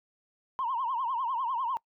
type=tone with vibrato; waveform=sine; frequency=991 Hz; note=B5; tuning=6 cents sharp; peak=-27 dBFS; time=0.59-1.77 s; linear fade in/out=0 ms; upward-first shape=triangle; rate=10 Hz; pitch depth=190 cents each way; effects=noise-tail reverb RT60 0.1 s tail -25 dB re dry + tanh soft clip ceiling -23 dBFS